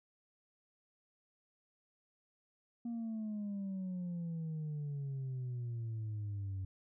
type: exponential sweep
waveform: sine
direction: down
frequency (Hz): 237.6 to 94.1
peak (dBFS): -35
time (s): 2.85-6.65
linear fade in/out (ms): 5
effects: tanh soft clip ceiling -36 dBFS